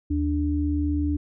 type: tone pair together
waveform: sine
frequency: 77.78 / 293.7 Hz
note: D#2 / D4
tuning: 0 / 0 cents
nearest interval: octave + major seventh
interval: 2300 cents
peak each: -24 dBFS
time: 0.1-1.17 s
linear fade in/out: 10 ms
effects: none